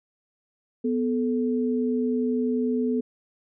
sine tone pair together, 247.3 / 435.4 Hz, B3 / A4, +3 / -18 cents, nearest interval minor seventh, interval 979 cents, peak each -23 / -27 dBFS, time 0.84-3.01 s, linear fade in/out 10 ms, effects none

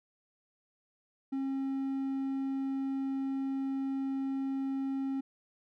triangle tone, 269.9 Hz, C#4, 46 cents flat, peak -29 dBFS, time 1.32-5.21 s, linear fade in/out 10 ms, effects none

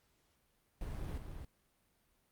brown noise with echo, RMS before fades -41 dBFS, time 0.81-1.18 s, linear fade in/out 2 ms, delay 270 ms, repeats 1, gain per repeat -5 dB, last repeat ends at 1.45 s, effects pink hiss -75 dBFS RMS until 2.31 s + Opus 48 kbps

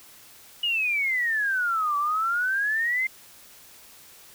sine exponential two-way sweep, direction down then up, 2917 to 1145 to 2109 Hz, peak -22 dBFS, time 0.63-3.07 s, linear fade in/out 5 ms, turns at 1.97 s, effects white hiss -50 dBFS RMS until 4.34 s

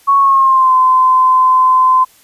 sine tone with pitch glide, 1108.7 to 1028.5 Hz, C#6 to C6, 0 to -30 cents, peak -6 dBFS, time 0.07-2.05 s, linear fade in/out 20 ms, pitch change -130 cents, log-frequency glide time 0.18-0.74 s, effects white hiss -47 dBFS RMS until 2.23 s + resampled to 32000 Hz

